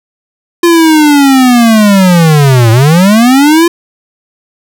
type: linear two-way sweep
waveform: square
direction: down then up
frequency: 347.1 to 110 to 347.1 Hz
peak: -3 dBFS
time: 0.63-3.68 s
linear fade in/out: 5 ms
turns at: 2.71 s
effects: none